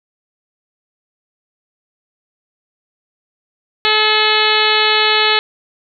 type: harmonic tone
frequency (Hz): 430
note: A4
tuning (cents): -40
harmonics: 1 / 2 / 3 / 4 / 5 / 6 / 7 / 8 / 9 / 10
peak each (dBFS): -20 / -20 / -20 / -20 / -20 / -20 / -20 / -20 / -20 / -20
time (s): 3.85-5.39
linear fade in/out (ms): 0
effects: none